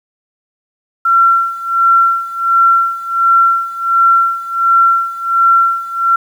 sine tone with tremolo, 1360 Hz, F6, 46 cents flat, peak -5 dBFS, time 1.05-6.16 s, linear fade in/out 5 ms, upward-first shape sine, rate 1.4 Hz, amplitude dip 85%, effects 7-bit

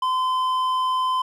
sine tone with hard clipping, 1026 Hz, C6, 34 cents flat, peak -21 dBFS, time 0.02-1.22 s, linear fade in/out 5 ms, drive 6 dB, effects none

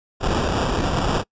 pink noise with sample-and-hold, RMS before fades -21 dBFS, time 0.2-1.24 s, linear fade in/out 50 ms, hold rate 2100 Hz, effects noise-tail reverb RT60 0.1 s tail -26 dB re dry + resampled to 16000 Hz

